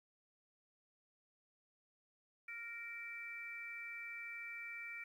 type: harmonic tone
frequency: 466.2 Hz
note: A#4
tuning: in tune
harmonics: 3 / 4 / 5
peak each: -54 / -52 / -46 dBFS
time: 2.48-5.04 s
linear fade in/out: 5 ms
effects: 12-bit